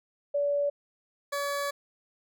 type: tone pair in turn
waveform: sine / 20% pulse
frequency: 574 / 568.4 Hz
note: D5 / C#5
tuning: -40 / +43 cents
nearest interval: unison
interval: 17 cents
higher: first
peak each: -24 dBFS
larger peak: neither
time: 0.34-0.7 / 1.32-1.71 s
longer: second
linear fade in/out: 10 ms
effects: none